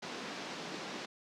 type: band-pass noise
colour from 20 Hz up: pink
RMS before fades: -43 dBFS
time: 0.02-1.06 s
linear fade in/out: 10 ms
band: 190 to 5700 Hz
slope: 24 dB/octave
effects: none